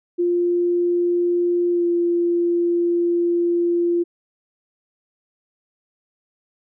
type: tone with pitch glide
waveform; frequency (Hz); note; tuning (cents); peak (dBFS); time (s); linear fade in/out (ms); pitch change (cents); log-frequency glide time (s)
sine; 349.8 to 345.2; F4 to F4; +3 to -20; -16; 0.18-4.04; 20; -23; 1.71-1.85
effects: none